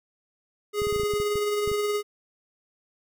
square tone with tremolo, 415.3 Hz, G#4, in tune, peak -23 dBFS, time 0.73-2.03 s, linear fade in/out 50 ms, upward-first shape triangle, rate 19 Hz, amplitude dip 35%
clicks, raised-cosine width 5 ms, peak -23 dBFS, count 11, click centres 0.819 / 0.87 / 0.926 / 0.962 / 0.998 / 1.034 / 1.137 / 1.201 / 1.356 / 1.676 / 1.716 s
effects none

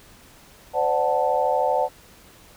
sine chord, D dominant seventh, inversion third, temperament equal with one note detuned, 514.3 / 587.3 / 740 / 880 Hz, C5 / D5 / F#5 / A5, -30 / 0 / 0 / 0 cents, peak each -24 dBFS, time 0.73-1.89 s, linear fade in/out 50 ms, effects pink hiss -50 dBFS RMS until 2.56 s

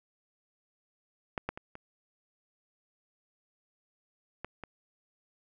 clicks, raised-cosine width 0.5 ms, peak -17 / -17 / -26 / -29 / -22 / -26 dBFS, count 6, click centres 1.378 / 1.49 / 1.575 / 1.754 / 4.446 / 4.637 s, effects none

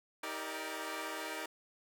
10% pulse chord, Eb major seventh, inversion none, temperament equal with one note detuned, 316 / 392 / 466.2 / 587.3 Hz, Eb4 / G4 / Bb4 / D5, +27 / 0 / 0 / 0 cents, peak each -35 / -37 / -37 / -37 dBFS, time 0.23-1.46 s, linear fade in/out 5 ms, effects none

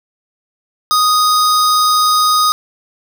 square tone pair together, 1244.5 / 4978 Hz, D#6 / D#8, 0 / 0 cents, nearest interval 2 octaves, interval 2400 cents, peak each -11 / -18 dBFS, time 0.91-2.52 s, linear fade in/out 0 ms, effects none

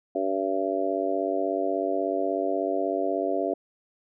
harmonic tone, 96.4 Hz, G2, 28 cents flat, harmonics 3 / 4 / 5 / 6 / 7, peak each -31 / -30 / -33 / -31 / -28 dBFS, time 0.15-3.54 s, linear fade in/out 5 ms, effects none

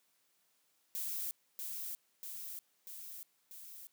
violet noise with echo, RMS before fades -39 dBFS, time 0.95-1.31 s, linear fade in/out 0 ms, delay 640 ms, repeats 4, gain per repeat -3 dB, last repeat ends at 3.87 s, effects white hiss -75 dBFS RMS until 3.92 s + high-pass 150 Hz 12 dB/octave

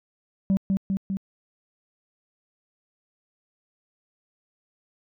sine tone with echo, 193.7 Hz, G3, 20 cents flat, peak -15 dBFS, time 0.5-0.57 s, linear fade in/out 0 ms, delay 200 ms, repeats 3, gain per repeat -3 dB, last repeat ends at 1.17 s, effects tanh soft clip ceiling -17 dBFS

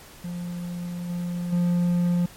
triangle tone with level steps, 175.2 Hz, F3, 6 cents sharp, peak -27 / -24 / -17 dBFS, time 0.24-2.26 s, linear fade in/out 5 ms, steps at 1.09 / 1.52 s, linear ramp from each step 10 ms, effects pink hiss -47 dBFS RMS until 2.36 s + MP3 64 kbps

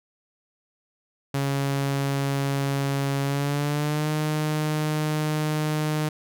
sawtooth tone with pitch glide, 138.8 to 153.12 Hz, C#3 to D#3, +3 to -27 cents, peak -19 dBFS, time 1.34-6.09 s, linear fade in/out 5 ms, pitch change +170 cents, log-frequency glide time 3.23-4.1 s, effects none

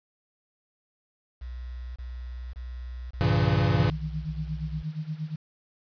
sine tone bursts, 61.74 Hz, B1, in tune, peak -34 dBFS, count 6, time 1.41-4.83 s, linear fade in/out 10 ms, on 550 ms, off 24 ms
square chord, G diminished seventh, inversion none, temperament equal with one note detuned, 98 / 116.54 / 138.59 / 168.37 Hz, G2 / Bb2 / Db3 / Fb3, 0 / 0 / 0 / +37 cents, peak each -26 / -27 / -27 / -29 dBFS, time 3.21-3.9 s, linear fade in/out 0 ms
sine tone with tremolo, 155.56 Hz, D#3, in tune, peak -27 dBFS, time 3.79-5.36 s, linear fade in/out 10 ms, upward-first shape sine, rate 8.5 Hz, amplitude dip 85%
effects resampled to 11025 Hz + 9-bit

